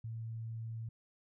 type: tone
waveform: sine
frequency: 113.2 Hz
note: A2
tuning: 50 cents sharp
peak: -39 dBFS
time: 0.04-0.89 s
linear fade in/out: 5 ms
effects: none